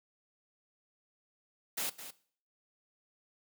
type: noise with echo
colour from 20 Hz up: white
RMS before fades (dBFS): -35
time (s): 1.77-1.9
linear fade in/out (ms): 10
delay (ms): 210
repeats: 1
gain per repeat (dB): -11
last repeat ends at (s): 2.11
effects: noise-tail reverb RT60 0.5 s tail -18 dB re dry + high-pass 150 Hz 12 dB/octave